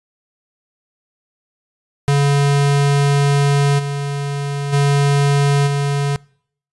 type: tone with level steps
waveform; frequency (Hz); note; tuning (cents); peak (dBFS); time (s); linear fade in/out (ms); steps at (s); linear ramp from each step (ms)
square; 141.8; C#3; +40; -12 / -20 / -12 / -16; 2.08-6.16; 0; 3.78 / 4.72 / 5.66; 20
effects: noise-tail reverb RT60 0.6 s tail -25 dB re dry + resampled to 24000 Hz